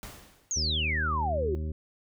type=noise with exponential decay; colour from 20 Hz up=pink; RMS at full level=-41 dBFS; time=0.03-0.72 s; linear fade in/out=0 ms; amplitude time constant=150 ms
type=exponential sweep; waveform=sine; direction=down; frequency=6800 to 349.2 Hz; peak=-27 dBFS; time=0.51-1.55 s; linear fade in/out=0 ms
type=harmonic tone; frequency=77.78 Hz; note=D#2; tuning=in tune; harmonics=1 / 2 / 3 / 4 / 5 / 7; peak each=-30 / -40 / -42 / -47 / -45 / -52 dBFS; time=0.56-1.72 s; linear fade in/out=5 ms
effects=none